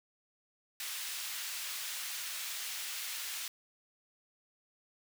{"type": "high-pass noise", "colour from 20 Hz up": "pink", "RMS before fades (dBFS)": -40, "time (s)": [0.8, 3.48], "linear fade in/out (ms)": 2, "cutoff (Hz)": 2200, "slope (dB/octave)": 12, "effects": []}